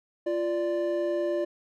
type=tone pair together; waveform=triangle; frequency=346.4 / 587.3 Hz; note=F4 / D5; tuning=-14 / 0 cents; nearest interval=major sixth; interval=914 cents; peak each=-26 dBFS; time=0.26-1.45 s; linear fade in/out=10 ms; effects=none